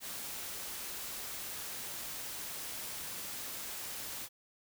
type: noise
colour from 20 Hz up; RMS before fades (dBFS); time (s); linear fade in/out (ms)
white; -42; 0-4.29; 50
effects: none